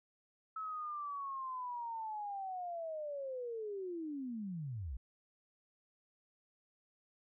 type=linear sweep; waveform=sine; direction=down; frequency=1302 to 53.6 Hz; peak=-39 dBFS; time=0.56-4.97 s; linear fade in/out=5 ms; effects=none